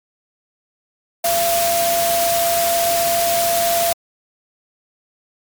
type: tone in noise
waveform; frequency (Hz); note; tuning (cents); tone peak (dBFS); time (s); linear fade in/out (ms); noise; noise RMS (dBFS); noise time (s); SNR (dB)
sine; 683; F5; -39; -16; 1.24-3.93; 5; white; -21; 1.24-3.93; +2
effects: MP3 96 kbps